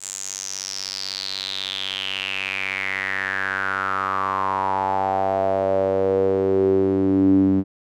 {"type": "tone with band-pass filter sweep", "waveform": "sawtooth", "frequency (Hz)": 96.2, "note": "G2", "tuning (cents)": -32, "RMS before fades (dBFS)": -22, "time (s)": [0, 7.64], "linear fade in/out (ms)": 50, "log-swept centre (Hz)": [7600, 250], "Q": 6.6, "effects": []}